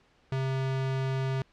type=tone; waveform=square; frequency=133 Hz; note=C3; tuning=29 cents sharp; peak=-28 dBFS; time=0.32-1.42 s; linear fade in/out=2 ms; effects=pink hiss -64 dBFS RMS until 1.52 s + low-pass 4000 Hz 12 dB/octave